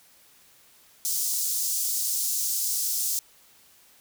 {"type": "high-pass noise", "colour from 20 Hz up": "pink", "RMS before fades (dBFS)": -27, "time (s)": [1.05, 3.19], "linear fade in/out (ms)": 0, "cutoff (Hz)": 5600, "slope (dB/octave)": 24, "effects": ["white hiss -57 dBFS RMS until 4 s"]}